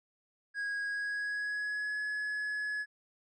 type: tone with pitch glide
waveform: triangle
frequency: 1647 to 1695.3 Hz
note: G#6 to G#6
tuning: -15 to +35 cents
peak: -31 dBFS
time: 0.54-2.86 s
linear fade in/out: 50 ms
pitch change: +50 cents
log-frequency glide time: 0.83-1.99 s
effects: resampled to 22050 Hz